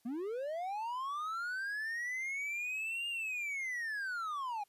triangle linear two-way sweep, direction up then down, 222 to 2828 to 794 Hz, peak -34 dBFS, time 0.05-4.64 s, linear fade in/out 10 ms, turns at 3.08 s, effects white hiss -73 dBFS RMS until 4.68 s + resampled to 32000 Hz

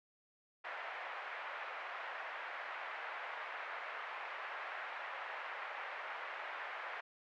white band-pass noise, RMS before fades -45 dBFS, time 0.64-7.01 s, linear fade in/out 10 ms, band 590 to 2100 Hz, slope 24 dB/octave, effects none

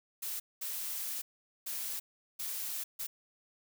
blue noise bursts at uneven times, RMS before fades -38 dBFS, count 5, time 0.22-0.4 / 0.61-1.22 / 1.66-2 / 2.39-2.84 / 2.99-3.07 s, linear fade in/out 10 ms, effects none

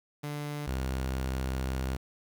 sawtooth tone pair in turn, 147 / 65.31 Hz, D3 / C2, +2 / -3 cents, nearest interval octave + major second, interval 1405 cents, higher first, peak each -30 / -26 dBFS, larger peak second, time 0.23-0.67 / 0.67-1.97 s, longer second, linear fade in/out 10 ms, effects 9-bit

